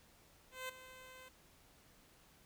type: tone with ADSR envelope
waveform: 10% pulse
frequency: 515 Hz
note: C5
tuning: 28 cents flat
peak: -32 dBFS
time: 0.51-1.29 s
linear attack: 180 ms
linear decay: 8 ms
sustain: -14 dB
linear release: 10 ms
effects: pink hiss -66 dBFS RMS until 2.45 s